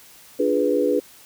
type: chord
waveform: sine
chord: D diminished seventh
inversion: none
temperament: equal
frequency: 293.7 / 349.2 / 415.3 / 493.9 Hz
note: D4 / F4 / Ab4 / Cb5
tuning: 0 / 0 / 0 / 0 cents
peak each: -23 / -27 / -22 / -21 dBFS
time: 0.39-1 s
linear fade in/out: 10 ms
effects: white hiss -48 dBFS RMS until 1.25 s